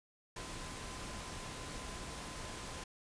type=tone in noise; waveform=sine; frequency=1024 Hz; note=C6; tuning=38 cents flat; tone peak=-54 dBFS; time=0.36-2.84 s; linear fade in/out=5 ms; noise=pink; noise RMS=-45 dBFS; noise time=0.36-2.84 s; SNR=-12 dB; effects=resampled to 22050 Hz